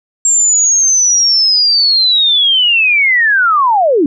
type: linear sweep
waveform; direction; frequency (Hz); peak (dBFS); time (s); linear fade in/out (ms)
sine; down; 7459 to 261.6; -7; 0.25-4.06; 2
effects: none